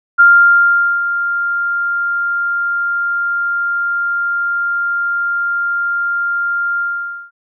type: tone with ADSR envelope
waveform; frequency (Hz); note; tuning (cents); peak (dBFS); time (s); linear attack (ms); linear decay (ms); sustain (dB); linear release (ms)
sine; 1396.9; F6; 0; -3; 0.18-7.31; 22; 810; -11; 520
effects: none